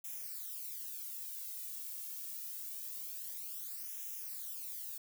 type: noise with flanger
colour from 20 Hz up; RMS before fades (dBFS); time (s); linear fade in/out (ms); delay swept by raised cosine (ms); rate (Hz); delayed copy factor
violet; -44; 0.04-4.98; 5; 0.22 to 2.02; 0.25; -0.85
effects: none